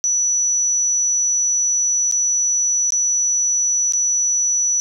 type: tone with dropouts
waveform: sine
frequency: 5920 Hz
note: F#8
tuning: in tune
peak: -15 dBFS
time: 0.04-4.8 s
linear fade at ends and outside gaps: 0 ms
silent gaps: 2.113-2.123 / 2.905-2.922 / 3.923-3.935 s
effects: 9-bit